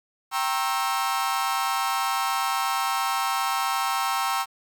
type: chord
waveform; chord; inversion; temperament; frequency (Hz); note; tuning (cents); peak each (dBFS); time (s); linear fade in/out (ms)
40% pulse; G diminished seventh; none; equal with one note detuned; 784 / 932.3 / 1081.5 / 1318.5; G5 / Bb5 / Db6 / Fb6; 0 / 0 / -43 / 0; -28 / -29 / -28 / -28; 0.31-4.46; 50
effects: 9-bit